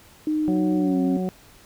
sine tone with pitch glide, 307.4 to 269.2 Hz, D#4 to C4, -21 to +49 cents, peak -20 dBFS, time 0.27-1.17 s, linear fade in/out 2 ms, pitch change -230 cents, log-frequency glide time 0.76-0.99 s
harmonic tone, 185 Hz, F#3, in tune, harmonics 1 / 2 / 3 / 4, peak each -24 / -30 / -34 / -36 dBFS, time 0.48-1.29 s, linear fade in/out 0 ms
effects pink hiss -51 dBFS RMS until 1.65 s

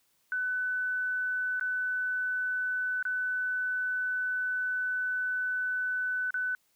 sine tone with dropouts, 1500 Hz, F#6, 23 cents sharp, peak -28 dBFS, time 0.32-6.55 s, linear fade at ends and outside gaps 1 ms, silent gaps 1.597-1.61 / 3.027-3.052 / 6.306-6.342 s, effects white hiss -71 dBFS RMS until 6.75 s

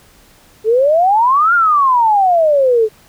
sine exponential two-way sweep, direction up then down, 422 to 1436 to 422 Hz, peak -8 dBFS, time 0.64-2.89 s, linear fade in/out 50 ms, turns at 1.54 s, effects pink hiss -47 dBFS RMS until 3.08 s

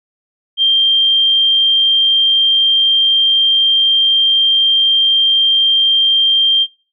sine tone, 3176 Hz, G7, 22 cents sharp, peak -8 dBFS, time 0.57-6.67 s, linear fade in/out 50 ms, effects noise-tail reverb RT60 0.4 s tail -22 dB re dry

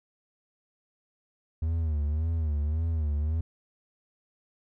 triangle tone with vibrato, 77.78 Hz, D#2, in tune, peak -23 dBFS, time 1.62-3.41 s, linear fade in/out 5 ms, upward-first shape sine, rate 1.8 Hz, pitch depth 110 cents each way, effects none

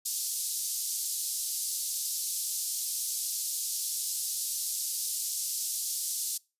white band-pass noise, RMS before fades -33 dBFS, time 0.05-6.38 s, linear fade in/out 10 ms, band 4600 to 13000 Hz, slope 24 dB/octave, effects noise-tail reverb RT60 0.3 s tail -25 dB re dry + resampled to 32000 Hz

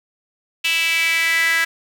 sawtooth tone with high-pass filter sweep, 329.6 Hz, E4, in tune, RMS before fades -18 dBFS, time 0.64-1.65 s, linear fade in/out 10 ms, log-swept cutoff 2700 to 1800 Hz, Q 6.3, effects none

